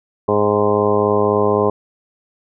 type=harmonic tone with a mistuned harmonic; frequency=103.83 Hz; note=G#2; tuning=in tune; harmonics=1 / 2 / 3 / 4 / 5 / 6 / 7 / 8 / 9 / 10; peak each=-25 / -23 / -25 / -16 / -20 / -23 / -28 / -26 / -27 / -22 dBFS; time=0.28-1.7 s; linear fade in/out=5 ms; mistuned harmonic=8; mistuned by=-18 cents; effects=none